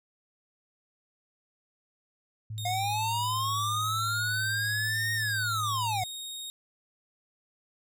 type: tone with vibrato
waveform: sine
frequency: 107.9 Hz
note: A2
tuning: 33 cents flat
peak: -34 dBFS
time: 2.5-6.04 s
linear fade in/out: 5 ms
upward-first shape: square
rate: 1.6 Hz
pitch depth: 9 cents each way
type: tone with pitch glide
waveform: sawtooth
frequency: 3700 to 3732 Hz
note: A#7 to A#7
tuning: -14 to +1 cents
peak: -34 dBFS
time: 2.58-6.5 s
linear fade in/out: 0 ms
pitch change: +15 cents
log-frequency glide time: 2.8-4.88 s
type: linear two-way sweep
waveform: square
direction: up then down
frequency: 706 to 1864.7 to 706 Hz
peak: -29 dBFS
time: 2.65-6.04 s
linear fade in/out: 5 ms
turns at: 5.13 s
effects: none